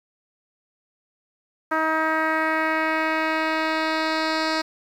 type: tone with low-pass filter sweep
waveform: 10% pulse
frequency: 317 Hz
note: D#4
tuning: 32 cents sharp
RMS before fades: -23 dBFS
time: 1.71-4.62 s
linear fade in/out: 10 ms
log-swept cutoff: 1500 to 4800 Hz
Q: 1.9
effects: 8-bit